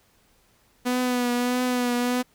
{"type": "tone with vibrato", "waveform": "sawtooth", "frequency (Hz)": 246.9, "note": "B3", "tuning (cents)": 0, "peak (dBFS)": -18, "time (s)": [0.85, 2.23], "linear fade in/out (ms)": 20, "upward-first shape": "triangle", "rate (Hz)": 1.6, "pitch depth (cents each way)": 35, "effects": ["pink hiss -62 dBFS RMS until 2.34 s"]}